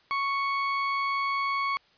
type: tone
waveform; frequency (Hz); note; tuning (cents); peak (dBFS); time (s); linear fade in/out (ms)
30% pulse; 1108.7; C#6; 0; -23; 0.11-1.77; 0
effects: white hiss -62 dBFS RMS until 1.97 s + resampled to 11025 Hz